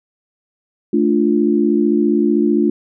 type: chord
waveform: sine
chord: D minor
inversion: second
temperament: equal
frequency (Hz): 220 / 293.7 / 349.2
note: A3 / D4 / F4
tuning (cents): 0 / 0 / 0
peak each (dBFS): -16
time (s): 0.93-2.7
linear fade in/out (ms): 5
effects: none